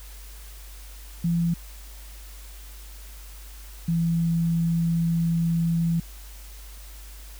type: tone pair in turn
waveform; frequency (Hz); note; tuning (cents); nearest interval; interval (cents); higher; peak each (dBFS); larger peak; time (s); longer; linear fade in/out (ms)
sine; 169.4 / 167.16; E3 / E3; +48 / +24; unison; 24; first; -20; neither; 1.24-1.54 / 3.88-6; second; 5
effects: added 50 Hz sine -40 dBFS peak until 7.39 s + white hiss -48 dBFS RMS until 7.39 s